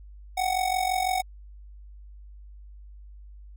square tone with amplitude modulation, 745 Hz, F#5, 12 cents sharp, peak -21 dBFS, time 0.37-1.22 s, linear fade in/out 10 ms, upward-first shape sine, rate 46 Hz, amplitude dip 75%, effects added 50 Hz sine -43 dBFS peak until 3.56 s

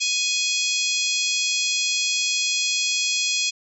harmonic tone with a mistuned harmonic, 833 Hz, G#5, 5 cents sharp, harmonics 3 / 4 / 5 / 6 / 7 / 8 / 9, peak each -26 / -27 / -28 / -29 / -29 / -30 / -31 dBFS, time 0-3.51 s, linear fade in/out 20 ms, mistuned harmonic 5, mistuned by +45 cents, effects none

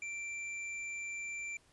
sine tone with hard clipping, 2351 Hz, D7, 1 cent sharp, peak -40 dBFS, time 0.02-1.57 s, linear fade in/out 2 ms, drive 15 dB, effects pink hiss -67 dBFS RMS until 1.72 s + resampled to 24000 Hz

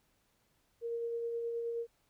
sine tone with tremolo, 466.2 Hz, A#4, in tune, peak -33 dBFS, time 0.81-1.87 s, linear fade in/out 50 ms, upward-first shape sine, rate 9.5 Hz, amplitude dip 25%, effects pink hiss -74 dBFS RMS until 2.09 s

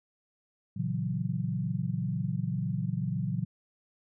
sine chord, F# dominant seventh, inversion first, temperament equal, 116.54 / 138.59 / 164.81 / 185 Hz, A#2 / C#3 / E3 / F#3, 0 / 0 / 0 / 0 cents, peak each -34 dBFS, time 0.76-3.45 s, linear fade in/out 10 ms, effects none

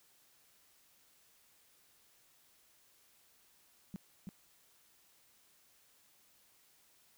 sine tone with echo, 190 Hz, F#3, 46 cents sharp, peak -39 dBFS, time 3.94-3.96 s, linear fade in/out 0 ms, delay 330 ms, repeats 1, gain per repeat -2 dB, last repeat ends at 4.29 s, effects white hiss -68 dBFS RMS until 7.17 s

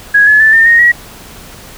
sine tone with pitch steps, 1661.2 / 1708.9 / 1757.9 / 1808.4 / 1860.3 / 1913.7 Hz, G#6 / G#6 / A6 / A6 / A#6 / A#6, 0 / +49 / -2 / +47 / -4 / +45 cents, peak -3 dBFS, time 0.14-0.92 s, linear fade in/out 10 ms, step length 130 ms, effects pink hiss -33 dBFS RMS until 1.77 s

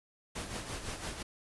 pink noise with tremolo, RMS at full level -38 dBFS, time 0.35-1.23 s, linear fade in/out 10 ms, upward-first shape sine, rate 5.9 Hz, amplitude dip 55%, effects resampled to 24000 Hz

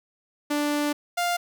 sawtooth tone pair in turn, 293.7 / 700.3 Hz, D4 / F5, 0 / +5 cents, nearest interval octave + minor third, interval 1505 cents, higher second, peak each -19 dBFS, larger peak neither, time 0.5-0.93 / 1.17-1.37 s, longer first, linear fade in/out 10 ms, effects none

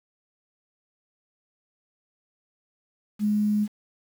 sine tone with quantisation, 209.6 Hz, G#3, 16 cents sharp, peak -20 dBFS, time 3.19-3.68 s, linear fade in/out 50 ms, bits 8, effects none

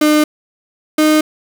35% pulse tone pair in turn, 302.6 / 307.9 Hz, D#4 / D#4, -48 / -18 cents, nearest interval unison, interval 30 cents, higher second, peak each -7 dBFS, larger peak neither, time 0.01-0.24 / 0.98-1.21 s, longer neither, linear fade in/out 5 ms, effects none

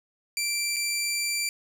15% pulse tone with dropouts, 2349 Hz, D7, in tune, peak -19 dBFS, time 0.37-1.49 s, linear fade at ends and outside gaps 1 ms, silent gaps 0.762-0.766 s, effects none

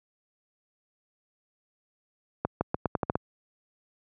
accelerating click train, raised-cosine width 1 ms, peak -11 dBFS, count 8, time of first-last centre 2.45-3.155 s, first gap 160 ms, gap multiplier 0.84, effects high-pass 80 Hz 12 dB/octave

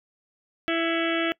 harmonic tone with a mistuned harmonic, 331.7 Hz, E4, 11 cents sharp, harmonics 1 / 2 / 4 / 5 / 6 / 7 / 8 / 9 / 10, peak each -26 / -29 / -32 / -33 / -34 / -34 / -35 / -36 / -36 dBFS, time 0.68-1.32 s, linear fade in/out 0 ms, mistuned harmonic 7, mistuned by -52 cents, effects noise-tail reverb RT60 0.1 s tail -23 dB re dry

